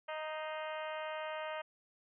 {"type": "harmonic tone with a mistuned harmonic", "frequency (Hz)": 311.1, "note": "D#4", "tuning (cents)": 0, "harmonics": [2, 3, 4, 5, 6, 7, 8, 9, 10], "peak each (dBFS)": [-41, -45, -47, -49, -51, -52, -53, -54, -55], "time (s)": [0.08, 1.62], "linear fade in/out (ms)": 10, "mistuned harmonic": 7, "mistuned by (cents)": -57, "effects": []}